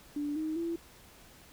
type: tone with pitch steps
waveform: sine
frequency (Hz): 292.2 / 313.2 / 335.6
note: D4 / D#4 / E4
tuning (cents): -9 / +11 / +31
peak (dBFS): -31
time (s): 0.16-0.76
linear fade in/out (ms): 5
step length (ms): 200
effects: pink hiss -56 dBFS RMS until 1.52 s